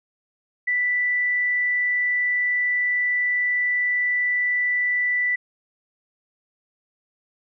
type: tone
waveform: sine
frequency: 1975.5 Hz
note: B6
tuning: in tune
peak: -19 dBFS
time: 0.67-5.36 s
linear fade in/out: 10 ms
effects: none